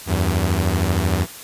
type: beating tone pair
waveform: sawtooth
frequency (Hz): 82.2 / 95.2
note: E2 / F#2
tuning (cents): -4 / +50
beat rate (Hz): 13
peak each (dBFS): -16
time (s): 0.06-1.27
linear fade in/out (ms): 50
effects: white hiss -37 dBFS RMS until 1.43 s + resampled to 32000 Hz